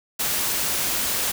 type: noise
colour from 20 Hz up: white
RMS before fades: -24 dBFS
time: 0.19-1.32 s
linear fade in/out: 10 ms
effects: none